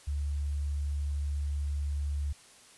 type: tone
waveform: sine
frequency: 72.2 Hz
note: D2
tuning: 29 cents flat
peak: -29 dBFS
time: 0.07-2.33 s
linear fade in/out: 10 ms
effects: white hiss -56 dBFS RMS until 2.77 s + resampled to 24000 Hz